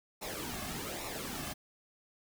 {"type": "noise with flanger", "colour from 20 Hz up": "pink", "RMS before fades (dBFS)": -40, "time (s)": [0.21, 1.54], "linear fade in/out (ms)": 20, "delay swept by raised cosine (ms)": [0.63, 2.13], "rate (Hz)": 1.2, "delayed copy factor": -0.65, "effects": []}